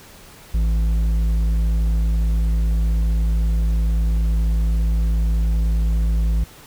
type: tone with hard clipping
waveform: sine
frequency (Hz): 54.8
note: A1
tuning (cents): -6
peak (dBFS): -17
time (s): 0.54-6.44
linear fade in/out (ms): 5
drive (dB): 6
effects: pink hiss -44 dBFS RMS until 6.66 s